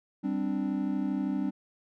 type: chord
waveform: triangle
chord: G suspended fourth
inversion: none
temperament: just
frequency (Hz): 196 / 261.3 / 294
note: G3 / C4 / D4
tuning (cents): 0 / -2 / +2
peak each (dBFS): -30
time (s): 0.23-1.51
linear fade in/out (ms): 20
effects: none